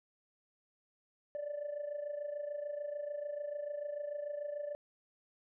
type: tone with amplitude modulation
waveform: sine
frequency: 585 Hz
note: D5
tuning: 7 cents flat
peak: -33 dBFS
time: 1.35-4.75 s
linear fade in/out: 0 ms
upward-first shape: sine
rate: 26.8 Hz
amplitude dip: 70%
effects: tanh soft clip ceiling -33 dBFS